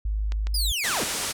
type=tone; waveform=sine; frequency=52.1 Hz; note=G#1; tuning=6 cents sharp; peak=-23 dBFS; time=0.05-0.72 s; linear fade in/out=5 ms
type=clicks; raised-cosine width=0.2 ms; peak=-19 dBFS; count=2; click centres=0.321 / 0.47 s
type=linear sweep; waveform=sawtooth; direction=down; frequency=5110 to 106.9 Hz; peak=-22 dBFS; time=0.54-1.04 s; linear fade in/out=5 ms
type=low-pass noise; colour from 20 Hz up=white; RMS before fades=-29 dBFS; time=0.83-1.33 s; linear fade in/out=20 ms; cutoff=9900 Hz; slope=24 dB/octave
effects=none